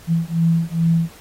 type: beating tone pair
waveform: sine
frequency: 164.81 / 167.21 Hz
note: E3 / E3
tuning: 0 / +25 cents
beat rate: 2.4 Hz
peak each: -18 dBFS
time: 0.07-1.1 s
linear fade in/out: 50 ms
effects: pink hiss -45 dBFS RMS until 1.2 s + AAC 48 kbps